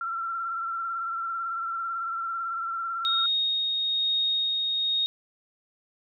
sine tone with vibrato, 1353 Hz, E6, 45 cents sharp, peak -28 dBFS, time 0.01-3.26 s, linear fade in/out 2 ms, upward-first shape sine, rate 18 Hz, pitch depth 38 cents each way
sine tone with tremolo, 3728 Hz, A#7, 1 cent flat, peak -22 dBFS, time 3.05-5.06 s, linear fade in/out 0 ms, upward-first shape sine, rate 1.1 Hz, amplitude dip 25%
effects none

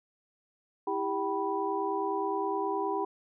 sine tone cluster, 328.4 / 398 / 771 / 984 Hz, E4 / G4 / G5 / B5, -6 / +26 / -29 / -7 cents, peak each -36 / -32 / -35 / -33 dBFS, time 0.87-3.05 s, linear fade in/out 5 ms, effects none

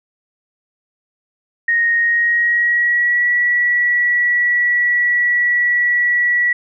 sine tone with pitch glide, 1864.7 to 1940.5 Hz, A#6 to B6, 0 to -31 cents, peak -12 dBFS, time 1.68-6.53 s, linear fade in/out 5 ms, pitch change +69 cents, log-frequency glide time 1.97-3.28 s, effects none

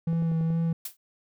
triangle tone with vibrato, 164.3 Hz, E3, 5 cents flat, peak -21 dBFS, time 0.07-0.73 s, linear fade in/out 5 ms, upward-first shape sine, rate 2.3 Hz, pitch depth 19 cents each way
click train, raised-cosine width 2 ms, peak -29 dBFS, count 5, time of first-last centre 0.13-0.504 s, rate 10.7 Hz
blue noise with exponential decay, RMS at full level -30 dBFS, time 0.85-0.97 s, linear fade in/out 5 ms, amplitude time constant 25 ms
effects none

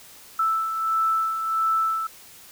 sine beating tone pair, 1318.5 / 1320 Hz, E6 / E6, 0 / +2 cents, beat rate 1.5 Hz, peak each -30 / -21 dBFS, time 0.39-2.07 s, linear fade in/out 5 ms, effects white hiss -47 dBFS RMS until 2.51 s

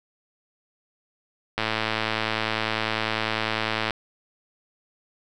click train, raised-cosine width 0.3 ms, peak -8 dBFS, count 257, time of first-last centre 1.58-3.907 s, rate 110 Hz, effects none

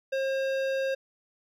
sine tone with hard clipping, 536 Hz, C5, 42 cents sharp, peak -28 dBFS, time 0.12-0.95 s, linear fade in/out 10 ms, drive 14 dB, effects none

